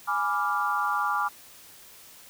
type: chord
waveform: sine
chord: G# diminished seventh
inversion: none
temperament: equal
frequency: 830.6 / 987.8 / 1174.7 / 1396.9 Hz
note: G#5 / B5 / D6 / F6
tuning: 0 / 0 / 0 / 0 cents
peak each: -30 / -32 / -27 / -30 dBFS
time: 0.07-1.29 s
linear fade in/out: 20 ms
effects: white hiss -50 dBFS RMS until 2.29 s